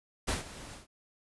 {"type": "noise with ADSR envelope", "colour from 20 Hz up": "pink", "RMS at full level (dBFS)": -30, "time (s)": [0.27, 0.87], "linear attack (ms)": 18, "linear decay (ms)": 140, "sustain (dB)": -16, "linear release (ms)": 130, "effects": ["resampled to 24000 Hz"]}